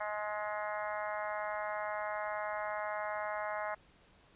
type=harmonic tone with a mistuned harmonic; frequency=210.6 Hz; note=G#3; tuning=24 cents sharp; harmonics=3 / 4 / 5 / 6 / 7 / 8 / 9 / 10; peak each=-39 / -41 / -43 / -45 / -46 / -47 / -48 / -49 dBFS; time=0-3.75 s; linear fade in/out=10 ms; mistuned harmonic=7; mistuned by=-21 cents; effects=pink hiss -64 dBFS RMS until 4.35 s + resampled to 8000 Hz